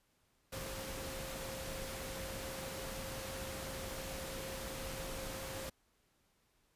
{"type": "tone in noise", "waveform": "sine", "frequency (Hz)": 532, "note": "C5", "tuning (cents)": 29, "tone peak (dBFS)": -47, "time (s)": [0.52, 5.7], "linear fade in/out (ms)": 10, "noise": "pink", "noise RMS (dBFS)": -44, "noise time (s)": [0.52, 5.7], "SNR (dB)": -6, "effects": ["pink hiss -75 dBFS RMS until 6.75 s", "resampled to 32000 Hz"]}